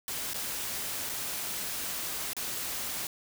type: noise with dropouts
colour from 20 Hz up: white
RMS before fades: -35 dBFS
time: 0.08-3.07 s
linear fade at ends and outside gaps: 1 ms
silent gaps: 0.334-0.343 / 1.092-1.096 / 2.333-2.366 s
effects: none